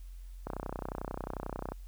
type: click train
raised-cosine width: 1 ms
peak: -22 dBFS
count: 40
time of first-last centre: 0.47-1.72 s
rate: 31.2 Hz
effects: added 44 Hz sine -43 dBFS peak until 1.87 s + white hiss -66 dBFS RMS until 1.87 s